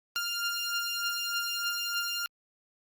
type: beating tone pair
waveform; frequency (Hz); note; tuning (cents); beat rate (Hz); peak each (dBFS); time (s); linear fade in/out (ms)
15% pulse; 1396.9 / 1400.2; F6 / F6; 0 / +4; 3.3; -29 / -25; 0.16-2.26; 0
effects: Opus 48 kbps